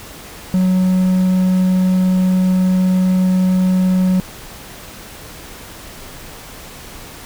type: tone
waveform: triangle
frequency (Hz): 185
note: F#3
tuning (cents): 0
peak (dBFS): -9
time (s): 0.54-4.2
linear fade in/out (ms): 0
effects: pink hiss -35 dBFS RMS until 7.25 s